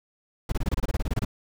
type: noise bursts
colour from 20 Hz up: brown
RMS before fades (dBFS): -24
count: 14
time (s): 0.49-1.249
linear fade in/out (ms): 5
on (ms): 31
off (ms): 25
effects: none